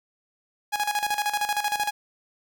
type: tone with tremolo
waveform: sawtooth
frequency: 830.6 Hz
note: G#5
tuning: in tune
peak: -18 dBFS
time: 0.72-1.91 s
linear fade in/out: 20 ms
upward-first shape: square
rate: 13 Hz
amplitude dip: 70%
effects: none